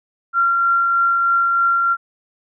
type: tone with tremolo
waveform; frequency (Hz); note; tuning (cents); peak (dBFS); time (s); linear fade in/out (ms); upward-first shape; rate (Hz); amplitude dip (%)
sine; 1376; F6; -26; -12; 0.33-1.97; 50; triangle; 3.2; 25
effects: none